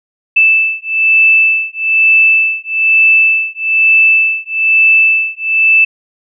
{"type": "beating tone pair", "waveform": "sine", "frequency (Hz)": [2637, 2638.1], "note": ["E7", "E7"], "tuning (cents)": [0, 1], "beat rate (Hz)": 1.1, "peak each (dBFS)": -10, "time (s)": [0.36, 5.85], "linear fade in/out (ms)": 10, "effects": []}